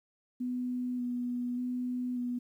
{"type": "tone with vibrato", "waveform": "sine", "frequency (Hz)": 246.9, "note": "B3", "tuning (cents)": 0, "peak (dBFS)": -31, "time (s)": [0.4, 2.39], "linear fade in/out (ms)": 10, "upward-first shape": "square", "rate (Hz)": 0.85, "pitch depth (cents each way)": 14, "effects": ["11-bit"]}